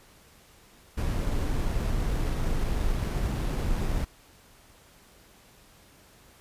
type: noise with sample-and-hold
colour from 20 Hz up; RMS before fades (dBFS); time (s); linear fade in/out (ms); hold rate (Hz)
brown; -27; 0.97-4.05; 10; 7350
effects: pink hiss -56 dBFS RMS until 6.4 s + resampled to 32000 Hz